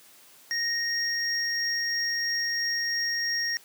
triangle tone pair together, 1861 / 5580 Hz, A#6 / F8, -3 / -2 cents, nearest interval octave + perfect fifth, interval 1901 cents, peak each -27 dBFS, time 0.51-3.57 s, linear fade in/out 0 ms, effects white hiss -54 dBFS RMS until 3.64 s + high-pass 150 Hz 12 dB/octave

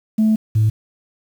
sine tone pair in turn, 217.9 / 108.7 Hz, A3 / A2, -17 / -21 cents, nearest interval octave, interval 1204 cents, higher first, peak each -10 dBFS, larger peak neither, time 0.18-0.36 / 0.55-0.7 s, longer first, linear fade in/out 10 ms, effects tanh soft clip ceiling -9 dBFS + 7-bit

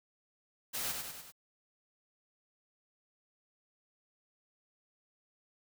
white noise with echo, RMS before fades -37 dBFS, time 0.73-0.93 s, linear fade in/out 20 ms, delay 98 ms, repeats 4, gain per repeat -4 dB, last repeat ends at 1.322 s, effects none

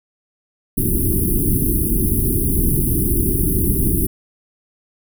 pink band-stop noise, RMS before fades -17 dBFS, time 0.77-4.07 s, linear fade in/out 10 ms, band 400 to 9700 Hz, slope 96 dB/octave, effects none

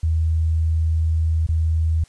sine tone with dropouts, 80.4 Hz, E2, 43 cents flat, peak -16 dBFS, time 0.03-2.04 s, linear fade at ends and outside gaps 5 ms, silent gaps 1.466-1.488 s, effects white hiss -55 dBFS RMS until 2.08 s + resampled to 22050 Hz

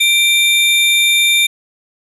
square tone pair together, 2349 / 3634 Hz, D7 / A#7, 0 / -45 cents, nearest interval minor sixth, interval 755 cents, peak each -13 dBFS, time 0-1.47 s, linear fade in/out 10 ms, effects resampled to 32000 Hz + 8-bit

